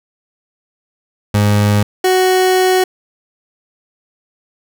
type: tone pair in turn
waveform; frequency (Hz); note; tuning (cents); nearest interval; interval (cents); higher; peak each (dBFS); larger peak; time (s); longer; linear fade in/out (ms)
30% pulse; 103.5 / 371.3; G#2 / F#4; -5 / +6; octave + minor seventh; 2211; second; -7; neither; 1.34-1.83 / 2.04-2.84; second; 5
effects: none